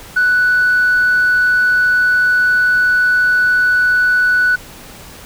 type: tone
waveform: sine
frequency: 1483 Hz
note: F#6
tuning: 4 cents sharp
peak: -8 dBFS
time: 0.16-4.56 s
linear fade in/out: 10 ms
effects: tanh soft clip ceiling -7 dBFS + pink hiss -36 dBFS RMS until 5.25 s